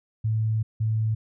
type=tone pair in turn; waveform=sine; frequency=110 / 110 Hz; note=A2 / A2; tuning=0 / 0 cents; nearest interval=unison; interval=0 cents; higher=neither; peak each=-21 dBFS; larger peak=neither; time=0.24-0.63 / 0.8-1.15 s; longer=first; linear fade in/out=10 ms; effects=none